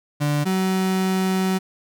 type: tone pair in turn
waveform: 35% pulse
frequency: 146.83 / 188.31 Hz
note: D3 / F#3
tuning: 0 / +31 cents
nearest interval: major third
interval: 431 cents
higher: second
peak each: -17 dBFS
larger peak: neither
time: 0.2-0.45 / 0.45-1.59 s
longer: second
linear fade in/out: 20 ms
effects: none